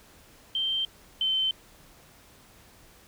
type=tone pair in turn; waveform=sine; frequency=3136 / 3084 Hz; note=G7 / G7; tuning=0 / -29 cents; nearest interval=unison; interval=29 cents; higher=first; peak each=-25 / -23 dBFS; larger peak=second; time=0.55-0.85 / 1.21-1.51 s; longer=neither; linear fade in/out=2 ms; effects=pink hiss -55 dBFS RMS until 3.07 s